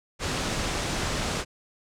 pink low-pass noise, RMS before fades -29 dBFS, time 0.19-1.45 s, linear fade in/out 50 ms, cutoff 8200 Hz, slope 24 dB/octave, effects none

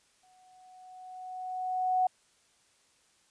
sine tone with exponential growth, 740 Hz, F#5, in tune, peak -22 dBFS, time 0.23-2.07 s, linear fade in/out 5 ms, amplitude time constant 400 ms, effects white hiss -67 dBFS RMS until 3.3 s + resampled to 22050 Hz

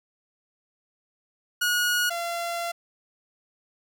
sawtooth tone pair in turn, 1450 / 685.1 Hz, F#6 / F5, -35 / -33 cents, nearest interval octave + minor second, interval 1298 cents, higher first, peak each -18 / -24 dBFS, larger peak first, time 1.61-2.1 / 2.1-2.72 s, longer second, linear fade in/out 10 ms, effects none

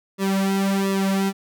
sawtooth tone with flanger, 194.8 Hz, G3, 11 cents flat, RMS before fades -21 dBFS, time 0.18-1.33 s, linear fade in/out 50 ms, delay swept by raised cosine 1.3 to 3.4 ms, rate 1.4 Hz, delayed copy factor -0.95, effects none

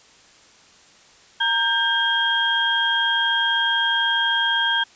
sine tone cluster, 928 / 1591 / 3236 Hz, A#5 / G6 / G#7, -8 / +25 / -46 cents, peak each -25 / -21 / -21 dBFS, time 1.4-4.84 s, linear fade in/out 10 ms, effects white hiss -51 dBFS RMS until 4.95 s + resampled to 16000 Hz

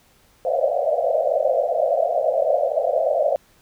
white band-pass noise, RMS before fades -20 dBFS, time 0.45-3.36 s, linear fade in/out 0 ms, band 510 to 700 Hz, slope 96 dB/octave, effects pink hiss -57 dBFS RMS until 3.61 s

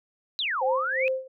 sine exponential two-way sweep, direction down then up, 4130 to 740 to 2596 Hz, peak -25 dBFS, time 0.39-1.08 s, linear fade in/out 0 ms, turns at 0.64 s
sine tone with tremolo, 523.3 Hz, C5, in tune, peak -22 dBFS, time 0.61-1.28 s, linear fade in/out 10 ms, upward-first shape sine, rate 2.7 Hz, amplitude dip 90%
effects none

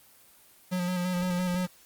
square tone with vibrato, 180 Hz, F#3, 47 cents flat, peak -27 dBFS, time 0.71-1.67 s, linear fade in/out 20 ms, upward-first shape square, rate 5.9 Hz, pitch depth 25 cents each way
click, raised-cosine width 3 ms, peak -28 dBFS, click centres 1.543 s
effects white hiss -57 dBFS RMS until 1.85 s + Opus 24 kbps

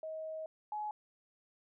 sine tone pair in turn, 633 / 845 Hz, D#5 / G#5, +30 / +30 cents, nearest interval perfect fourth, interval 500 cents, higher second, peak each -39 / -36 dBFS, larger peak second, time 0.03-0.46 / 0.72-0.91 s, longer first, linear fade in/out 2 ms, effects none

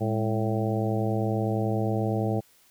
harmonic tone with a mistuned harmonic, 110.8 Hz, A2, 13 cents sharp, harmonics 1 / 2 / 3 / 4 / 5 / 6 / 7, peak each -27 / -30 / -32 / -33 / -34 / -35 / -35 dBFS, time 0-2.41 s, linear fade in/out 20 ms, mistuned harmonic 2, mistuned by -98 cents, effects white hiss -60 dBFS RMS until 2.7 s

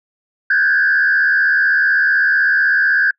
sine tone with frequency modulation, 1600 Hz, G6, 35 cents sharp, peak -10 dBFS, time 0.5-3.11 s, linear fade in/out 5 ms, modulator 75.9 Hz, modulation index 1.2, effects noise-tail reverb RT60 0.1 s tail -26 dB re dry + tanh soft clip ceiling -6 dBFS

